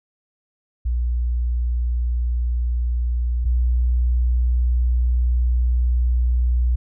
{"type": "tone pair in turn", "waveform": "sine", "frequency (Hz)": [60, 60.8], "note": ["B1", "B1"], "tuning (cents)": [-49, -26], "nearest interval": "unison", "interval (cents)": 23, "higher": "second", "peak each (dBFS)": [-18, -15], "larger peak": "second", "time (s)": [[0.85, 3.45], [3.45, 6.76]], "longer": "second", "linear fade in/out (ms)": 10, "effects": []}